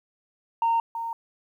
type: tone with echo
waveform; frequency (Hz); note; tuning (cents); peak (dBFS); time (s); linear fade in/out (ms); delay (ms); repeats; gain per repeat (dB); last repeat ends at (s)
sine; 920; A#5; -23; -18; 0.62-0.8; 2; 330; 1; -10; 1.13
effects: tanh soft clip ceiling -17 dBFS + 10-bit